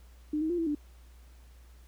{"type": "tone with pitch steps", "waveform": "sine", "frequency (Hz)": [302.2, 316, 349.3, 330.1, 295], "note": ["D4", "D#4", "F4", "E4", "D4"], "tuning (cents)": [50, 27, 0, 2, 8], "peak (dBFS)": -27, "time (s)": [0.33, 0.75], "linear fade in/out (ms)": 5, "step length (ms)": 84, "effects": ["added 60 Hz sine -51 dBFS peak until 1.87 s", "pink hiss -64 dBFS RMS until 1.87 s"]}